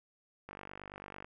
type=click train; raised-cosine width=0.5 ms; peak=-30 dBFS; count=38; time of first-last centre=0.49-1.245 s; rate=49 Hz; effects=none